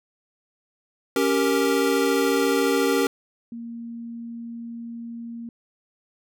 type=chord; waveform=square; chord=G diminished; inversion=second; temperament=equal; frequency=277.2 / 392 / 466.2 Hz; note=Db4 / G4 / Bb4; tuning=0 / 0 / 0 cents; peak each=-24 dBFS; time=1.16-3.07 s; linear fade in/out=2 ms
type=tone; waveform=sine; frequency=233.1 Hz; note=A#3; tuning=in tune; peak=-32 dBFS; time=3.52-5.49 s; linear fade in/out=2 ms
effects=none